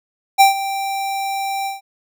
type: tone with ADSR envelope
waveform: square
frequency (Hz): 784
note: G5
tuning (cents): 0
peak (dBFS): -6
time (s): 0.38-1.81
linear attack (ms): 26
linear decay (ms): 130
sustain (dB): -15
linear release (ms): 150
effects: none